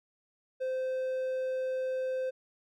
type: tone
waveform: triangle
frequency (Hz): 518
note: C5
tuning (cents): -17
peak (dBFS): -28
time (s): 0.6-2.31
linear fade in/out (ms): 20
effects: none